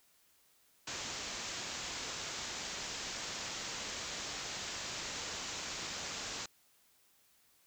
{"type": "low-pass noise", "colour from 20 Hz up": "white", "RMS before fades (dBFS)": -42, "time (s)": [0.87, 6.46], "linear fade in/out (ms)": 5, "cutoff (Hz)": 7400, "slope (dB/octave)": 96, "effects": ["white hiss -69 dBFS RMS until 7.66 s"]}